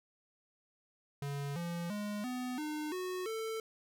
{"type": "tone with pitch steps", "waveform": "square", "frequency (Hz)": [141.6, 171.34, 207.3, 250.8, 303.5, 367.3, 444.4], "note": ["C#3", "F3", "G#3", "B3", "D#4", "F#4", "A4"], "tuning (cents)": [37, -33, -3, 27, -43, -13, 17], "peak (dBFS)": -37, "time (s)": [1.22, 3.6], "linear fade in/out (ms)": 2, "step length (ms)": 340, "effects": []}